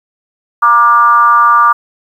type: tone with frequency modulation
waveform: sine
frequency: 1184 Hz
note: D6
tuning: 14 cents sharp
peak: -4 dBFS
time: 0.62-1.73 s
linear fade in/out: 10 ms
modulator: 242 Hz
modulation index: 0.69
effects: 7-bit